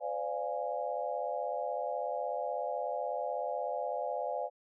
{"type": "chord", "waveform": "sine", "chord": "D half-diminished seventh", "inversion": "third", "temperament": "equal with one note detuned", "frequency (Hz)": [511, 587.3, 698.5, 830.6], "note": ["C5", "D5", "F5", "Ab5"], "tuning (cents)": [-41, 0, 0, 0], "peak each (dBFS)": [-38, -37, -38, -39], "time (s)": [0, 4.5], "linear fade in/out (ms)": 50, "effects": []}